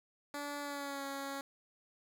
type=tone with pitch glide; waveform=10% pulse; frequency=288.5 to 276.1 Hz; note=D4 to C#4; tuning=-31 to -7 cents; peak=-31 dBFS; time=0.34-1.41 s; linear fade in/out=2 ms; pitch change=-76 cents; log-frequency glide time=0.61-1.04 s; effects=none